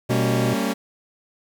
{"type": "harmonic tone", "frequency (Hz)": 123.47, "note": "B2", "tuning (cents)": 0, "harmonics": [1, 3, 5], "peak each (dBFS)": [-22, -27, -29], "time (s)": [0.09, 0.54], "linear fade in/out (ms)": 10}
{"type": "chord", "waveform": "sawtooth", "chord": "G diminished", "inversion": "none", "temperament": "equal with one note detuned", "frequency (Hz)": [196, 228.7, 277.2], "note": ["G3", "Bb3", "Db4"], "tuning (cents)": [0, -33, 0], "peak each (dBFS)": [-22, -21, -22], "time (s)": [0.09, 0.74], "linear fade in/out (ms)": 20}
{"effects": ["8-bit"]}